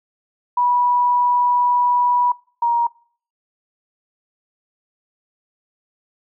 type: tone pair in turn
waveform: sine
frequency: 977 / 942.9 Hz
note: B5 / A#5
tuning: -19 / +20 cents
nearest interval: minor second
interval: 61 cents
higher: first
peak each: -14 dBFS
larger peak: neither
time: 0.57-2.32 / 2.62-2.87 s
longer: first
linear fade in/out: 5 ms
effects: noise-tail reverb RT60 0.5 s tail -24 dB re dry